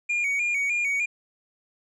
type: tone with vibrato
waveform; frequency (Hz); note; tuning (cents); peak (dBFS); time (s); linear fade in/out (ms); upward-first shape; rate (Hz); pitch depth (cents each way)
triangle; 2328; D7; -16; -21; 0.09-1.06; 10; square; 3.3; 63
effects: resampled to 24000 Hz